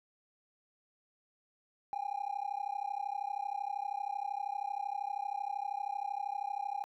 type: tone with amplitude modulation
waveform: triangle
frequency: 808 Hz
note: G#5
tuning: 48 cents flat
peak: -27 dBFS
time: 1.93-6.84 s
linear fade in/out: 0 ms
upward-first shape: sine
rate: 32.8 Hz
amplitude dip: 100%
effects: tanh soft clip ceiling -29 dBFS